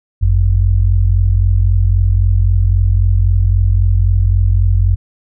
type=tone pair together; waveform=sine; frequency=49.32 / 93.1 Hz; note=G1 / F#2; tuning=+11 / +11 cents; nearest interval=major seventh; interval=1100 cents; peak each=-11 dBFS; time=0.21-4.96 s; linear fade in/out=20 ms; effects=none